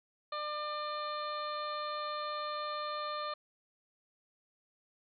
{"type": "harmonic tone", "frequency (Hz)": 599, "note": "D5", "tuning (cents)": 34, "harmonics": [1, 2, 3, 4, 5, 6, 7], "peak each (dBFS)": [-41, -37, -49, -52, -56, -48, -47], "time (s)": [0.32, 3.34], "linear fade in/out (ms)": 5, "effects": []}